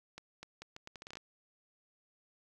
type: accelerating click train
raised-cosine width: 0.2 ms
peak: -29 dBFS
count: 12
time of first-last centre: 0.18-1.171 s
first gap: 250 ms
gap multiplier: 0.76
effects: 11-bit